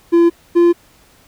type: tone pair in turn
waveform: triangle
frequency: 340.1 / 344.8 Hz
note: F4 / F4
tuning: -46 / -22 cents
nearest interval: unison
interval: 24 cents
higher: second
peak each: -5 dBFS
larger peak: neither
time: 0.12-0.3 / 0.55-0.73 s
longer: neither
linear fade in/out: 20 ms
effects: pink hiss -50 dBFS RMS until 1.27 s